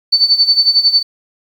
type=tone with tremolo; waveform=sine; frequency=4518 Hz; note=C#8; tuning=32 cents sharp; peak=-5 dBFS; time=0.12-1.03 s; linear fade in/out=10 ms; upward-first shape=sine; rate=11 Hz; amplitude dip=80%; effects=7-bit